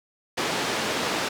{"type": "band-pass noise", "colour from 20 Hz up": "pink", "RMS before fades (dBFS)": -27, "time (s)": [0.37, 1.29], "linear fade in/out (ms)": 10, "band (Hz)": [250, 5700], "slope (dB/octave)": 12, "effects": []}